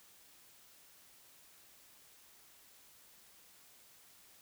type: silence
effects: white hiss -62 dBFS RMS until 4.41 s